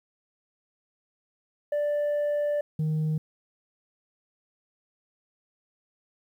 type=tone pair in turn; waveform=sine; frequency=587.3 / 155.56 Hz; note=D5 / D#3; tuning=0 / 0 cents; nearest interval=octave + major seventh; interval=2300 cents; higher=first; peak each=-21 dBFS; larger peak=neither; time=1.72-2.61 / 2.79-3.18 s; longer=first; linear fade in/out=5 ms; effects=tanh soft clip ceiling -23 dBFS + 10-bit